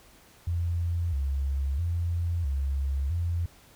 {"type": "tone with vibrato", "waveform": "sine", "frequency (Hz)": 76.7, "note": "D#2", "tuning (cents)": -24, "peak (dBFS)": -25, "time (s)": [0.47, 3.46], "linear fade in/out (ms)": 5, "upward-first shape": "square", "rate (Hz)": 0.76, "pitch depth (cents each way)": 190, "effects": ["pink hiss -56 dBFS RMS until 3.75 s"]}